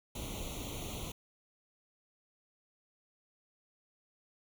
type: noise with comb filter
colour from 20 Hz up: pink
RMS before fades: -41 dBFS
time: 0.15-1.12 s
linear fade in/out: 5 ms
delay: 0.3 ms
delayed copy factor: +0.95
effects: none